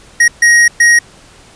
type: tone bursts at uneven times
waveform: square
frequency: 1883 Hz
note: A#6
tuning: 17 cents sharp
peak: -5 dBFS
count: 3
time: 0.2-0.28 / 0.42-0.68 / 0.8-0.99 s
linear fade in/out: 5 ms
effects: pink hiss -41 dBFS RMS until 1.55 s + resampled to 22050 Hz